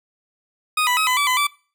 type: tone with pitch steps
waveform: 20% pulse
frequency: 1244 / 988 / 1275 / 1007 / 1152 / 1011 / 1161 Hz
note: D#6 / B5 / D#6 / B5 / D6 / B5 / D6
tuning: -1 / 0 / +42 / +33 / -34 / +40 / -20 cents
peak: -12 dBFS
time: 0.77-1.47 s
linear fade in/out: 5 ms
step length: 100 ms
effects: noise-tail reverb RT60 0.4 s tail -22 dB re dry